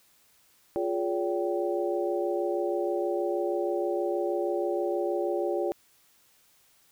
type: tone cluster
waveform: sine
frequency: 351.1 / 417.4 / 570 / 777 Hz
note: F4 / G#4 / C#5 / G5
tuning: +9 / +9 / +48 / -16 cents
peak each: -29 / -32 / -31 / -36 dBFS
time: 0.76-5.72 s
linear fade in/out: 0 ms
effects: white hiss -63 dBFS RMS until 6.91 s